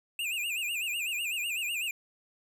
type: tone with vibrato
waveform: square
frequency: 2617 Hz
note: E7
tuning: 13 cents flat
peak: -31 dBFS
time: 0.19-1.91 s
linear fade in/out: 2 ms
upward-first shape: sine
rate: 8 Hz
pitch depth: 160 cents each way
effects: none